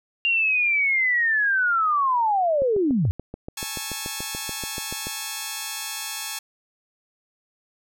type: linear sweep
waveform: sine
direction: down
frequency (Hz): 2794 to 77.5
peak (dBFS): -18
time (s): 0.25-3.11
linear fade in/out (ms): 0
type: click train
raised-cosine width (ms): 2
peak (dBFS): -20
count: 18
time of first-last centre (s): 2.62-5.07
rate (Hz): 6.94
type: chord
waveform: 5% pulse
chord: A major seventh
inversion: third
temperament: just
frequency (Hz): 825 / 880 / 1100 / 1320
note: G#5 / A5 / C#6 / E6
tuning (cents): -12 / 0 / -14 / +2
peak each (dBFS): -24 / -23 / -25 / -28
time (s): 3.57-6.39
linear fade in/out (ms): 5
effects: none